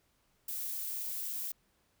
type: noise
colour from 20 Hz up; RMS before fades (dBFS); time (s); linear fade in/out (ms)
violet; -38; 0.48-1.52; 5
effects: pink hiss -73 dBFS RMS until 2 s